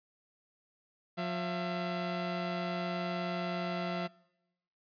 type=tone pair together; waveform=sawtooth; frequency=178.34 / 674 Hz; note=F3 / E5; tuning=+37 / +38 cents; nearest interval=octave + major seventh; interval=2301 cents; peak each=-31 / -33 dBFS; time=1.17-4.08 s; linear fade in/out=20 ms; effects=noise-tail reverb RT60 1.0 s tail -25 dB re dry + resampled to 11025 Hz